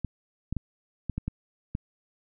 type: clicks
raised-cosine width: 5 ms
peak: -17 dBFS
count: 7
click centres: 0.047 / 0.526 / 0.567 / 1.097 / 1.18 / 1.28 / 1.751 s
effects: none